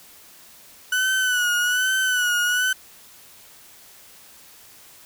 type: tone with vibrato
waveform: 35% pulse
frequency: 1486 Hz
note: F#6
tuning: 7 cents sharp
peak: -17 dBFS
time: 0.92-2.73 s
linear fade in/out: 5 ms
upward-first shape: sine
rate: 1.2 Hz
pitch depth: 57 cents each way
effects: white hiss -48 dBFS RMS until 5.05 s